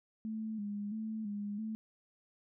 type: tone with vibrato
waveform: sine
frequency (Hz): 212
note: G#3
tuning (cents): +36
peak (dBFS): -36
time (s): 0.25-1.75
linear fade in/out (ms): 0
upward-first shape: square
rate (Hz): 1.5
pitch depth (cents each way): 58
effects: none